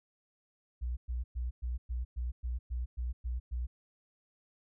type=tone bursts; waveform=sine; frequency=60.9 Hz; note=B1; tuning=24 cents flat; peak=-32 dBFS; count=11; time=0.81-3.67 s; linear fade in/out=20 ms; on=160 ms; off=110 ms; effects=none